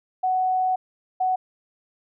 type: tone pair in turn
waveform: sine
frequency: 744 / 744 Hz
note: F#5 / F#5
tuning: +9 / +9 cents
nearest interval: unison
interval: 0 cents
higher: neither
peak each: -19 dBFS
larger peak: neither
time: 0.23-0.76 / 1.2-1.36 s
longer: first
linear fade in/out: 10 ms
effects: none